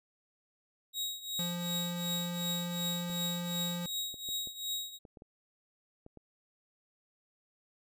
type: tone with tremolo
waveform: sawtooth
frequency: 3800 Hz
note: A#7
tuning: 33 cents sharp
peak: -29 dBFS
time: 0.93-4.99 s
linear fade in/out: 50 ms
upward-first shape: triangle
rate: 2.7 Hz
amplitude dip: 85%
type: tone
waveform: square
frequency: 174.61 Hz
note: F3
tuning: in tune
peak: -36 dBFS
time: 1.39-3.86 s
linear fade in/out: 2 ms
type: clicks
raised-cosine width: 2 ms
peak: -37 dBFS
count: 9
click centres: 3.1 / 4.142 / 4.289 / 4.473 / 5.052 / 5.172 / 5.221 / 6.064 / 6.173 s
effects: none